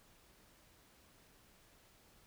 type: silence
effects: pink hiss -66 dBFS RMS until 2.26 s